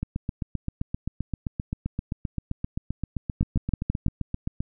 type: two click trains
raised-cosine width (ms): 5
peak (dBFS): -10 / -15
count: 5 / 36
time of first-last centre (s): 3.41-4.064 / 0.03-4.605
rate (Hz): 6.12 / 7.65
effects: none